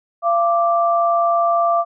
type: tone pair together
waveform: sine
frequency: 683.7 / 1174.7 Hz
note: F5 / D6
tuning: -37 / 0 cents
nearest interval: major sixth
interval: 937 cents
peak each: -15 / -18 dBFS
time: 0.22-1.85 s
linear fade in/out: 50 ms
effects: none